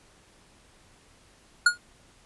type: tone with exponential decay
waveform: square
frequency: 1437 Hz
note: F6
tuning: 49 cents sharp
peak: -13 dBFS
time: 1.66-1.78 s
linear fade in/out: 5 ms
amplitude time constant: 24 ms
effects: pink hiss -58 dBFS RMS until 2.25 s + resampled to 24000 Hz